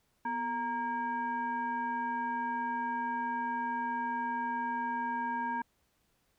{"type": "tone with frequency modulation", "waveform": "sine", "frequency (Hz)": 932.3, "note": "A#5", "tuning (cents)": 0, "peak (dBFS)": -31, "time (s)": [0.25, 5.62], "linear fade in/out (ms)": 5, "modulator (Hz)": 686, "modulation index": 0.79, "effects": ["pink hiss -74 dBFS RMS until 6.38 s"]}